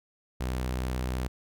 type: tone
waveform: sawtooth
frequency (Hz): 63.1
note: B1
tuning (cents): +38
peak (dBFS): -25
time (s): 0.4-1.28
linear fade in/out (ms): 10
effects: none